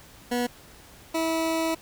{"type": "tone pair in turn", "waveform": "20% pulse", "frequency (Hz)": [243.5, 325], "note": ["B3", "E4"], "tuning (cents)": [-24, -24], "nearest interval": "perfect fourth", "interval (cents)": 500, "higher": "second", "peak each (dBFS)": -19, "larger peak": "neither", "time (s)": [[0.31, 0.47], [1.14, 1.75]], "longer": "second", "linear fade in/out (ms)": 10, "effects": ["pink hiss -50 dBFS RMS until 1.81 s"]}